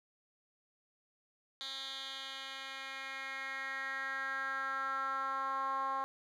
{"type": "tone with band-pass filter sweep", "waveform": "10% pulse", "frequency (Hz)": 268.9, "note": "C4", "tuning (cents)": 47, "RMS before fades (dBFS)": -39, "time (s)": [1.61, 6.04], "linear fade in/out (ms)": 0, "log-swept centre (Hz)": [3700, 990], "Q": 4.3, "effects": []}